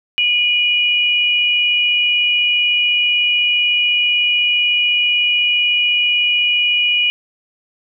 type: tone pair together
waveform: sine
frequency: 2451 / 2915 Hz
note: D#7 / F#7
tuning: -27 / -26 cents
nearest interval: minor third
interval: 301 cents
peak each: -15 dBFS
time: 0.18-7.1 s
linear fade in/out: 0 ms
effects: none